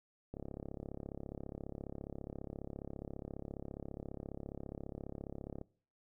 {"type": "click train", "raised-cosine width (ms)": 2, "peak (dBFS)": -30, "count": 184, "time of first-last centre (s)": [0.34, 5.614], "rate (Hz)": 34.7, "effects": ["noise-tail reverb RT60 0.5 s tail -23 dB re dry"]}